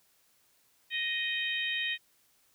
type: harmonic tone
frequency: 623 Hz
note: D#5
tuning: 2 cents sharp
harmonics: 3 / 4 / 5 / 6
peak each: -34 / -35 / -36 / -37 dBFS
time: 0.9-1.98 s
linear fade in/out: 50 ms
effects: white hiss -68 dBFS RMS until 2.54 s